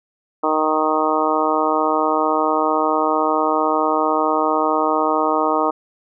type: harmonic tone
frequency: 155.56 Hz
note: D#3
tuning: in tune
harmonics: 2 / 3 / 4 / 5 / 6 / 7 / 8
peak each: -23 / -23 / -23 / -23 / -23 / -23 / -23 dBFS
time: 0.43-5.71 s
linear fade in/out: 10 ms
effects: none